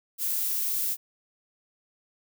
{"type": "noise", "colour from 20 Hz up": "violet", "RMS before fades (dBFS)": -28, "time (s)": [0.18, 0.97], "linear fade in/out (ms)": 50, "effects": []}